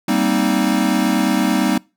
square chord, C minor seventh, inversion second, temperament equal, 196 / 233.1 / 261.6 / 311.1 Hz, G3 / Bb3 / C4 / Eb4, 0 / 0 / 0 / 0 cents, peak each -21 dBFS, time 0.08-1.78 s, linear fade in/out 5 ms, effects noise-tail reverb RT60 0.3 s tail -25 dB re dry

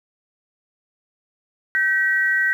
sine tone pair together, 1546 / 1913.5 Hz, G6 / A#6, -24 / +45 cents, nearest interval major third, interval 369 cents, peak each -19 dBFS, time 1.75-2.53 s, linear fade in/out 0 ms, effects 8-bit

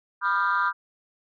sine chord, G dominant seventh, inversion first, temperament equal with one note detuned, 987.8 / 1205.6 / 1396.9 / 1568 Hz, B5 / D6 / F6 / G6, 0 / +45 / 0 / 0 cents, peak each -26 / -24 / -25 / -27 dBFS, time 0.21-0.73 s, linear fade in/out 50 ms, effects tanh soft clip ceiling -15 dBFS

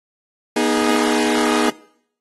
sawtooth chord, G# minor, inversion first, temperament equal with one note detuned, 241.7 / 311.1 / 415.3 Hz, B3 / D#4 / G#4, -37 / 0 / 0 cents, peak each -16 dBFS, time 0.56-1.7 s, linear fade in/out 5 ms, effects noise-tail reverb RT60 0.7 s tail -23 dB re dry + AAC 32 kbps

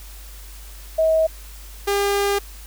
sine / sawtooth tone pair in turn, 640 / 402.3 Hz, D#5 / G4, +49 / +45 cents, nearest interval minor sixth, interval 804 cents, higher first, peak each -14 dBFS, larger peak neither, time 0.98-1.27 / 1.87-2.39 s, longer second, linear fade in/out 10 ms, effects added 50 Hz sine -37 dBFS peak until 2.66 s + white hiss -44 dBFS RMS until 2.66 s

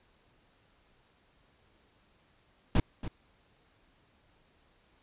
brown noise with echo, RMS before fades -23 dBFS, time 2.75-2.8 s, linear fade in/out 2 ms, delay 280 ms, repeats 1, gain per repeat -13 dB, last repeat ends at 3.08 s, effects pink hiss -67 dBFS RMS until 5.02 s + resampled to 8000 Hz

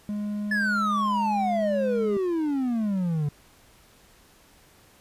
triangle tone, 207.7 Hz, G#3, in tune, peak -25 dBFS, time 0.09-2.17 s, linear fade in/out 0 ms
triangle exponential sweep, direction down, 1749 to 142.5 Hz, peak -21 dBFS, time 0.51-3.29 s, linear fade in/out 5 ms
effects pink hiss -56 dBFS RMS until 5 s + resampled to 32000 Hz

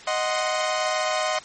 sawtooth chord, C diminished, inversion first, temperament equal, 622.3 / 740 / 1046.5 Hz, Eb5 / Gb5 / C6, 0 / 0 / 0 cents, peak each -21 / -24 / -25 dBFS, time 0.07-1.39 s, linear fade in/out 5 ms, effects white hiss -44 dBFS RMS until 1.44 s + MP3 32 kbps

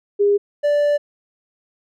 sine / triangle tone pair in turn, 406.6 / 584.6 Hz, G#4 / D5, -37 / -8 cents, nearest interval tritone, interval 629 cents, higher second, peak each -12 / -12 dBFS, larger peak neither, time 0.19-0.38 / 0.63-0.98 s, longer second, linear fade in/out 20 ms, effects none

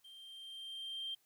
triangle tone with level ramp, 3164 Hz, G7, 15 cents sharp, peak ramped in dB -52 to -35 dBFS, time 0.04-1.15 s, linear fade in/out 10 ms, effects tanh soft clip ceiling -36 dBFS + white hiss -74 dBFS RMS until 1.25 s

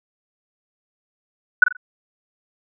sine tone with echo, 1483 Hz, F#6, 4 cents sharp, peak -4 dBFS, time 1.62-1.64 s, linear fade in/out 5 ms, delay 43 ms, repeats 3, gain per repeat -10 dB, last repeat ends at 1.769 s, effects none

